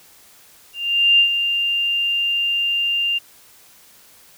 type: tone with ADSR envelope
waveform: sine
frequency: 2794 Hz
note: F7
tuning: in tune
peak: -9 dBFS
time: 0.73-3.19 s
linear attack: 460 ms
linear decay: 93 ms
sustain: -8 dB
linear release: 17 ms
effects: white hiss -49 dBFS RMS until 4.37 s